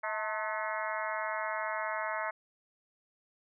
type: harmonic tone with a mistuned harmonic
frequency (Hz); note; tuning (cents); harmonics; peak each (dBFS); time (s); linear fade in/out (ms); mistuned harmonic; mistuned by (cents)
214.7; A3; -42; 3 / 4 / 5 / 6 / 7 / 8 / 9 / 10; -38 / -39 / -40 / -41 / -41 / -42 / -43 / -43; 0.03-2.31; 10; 4; +62
effects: none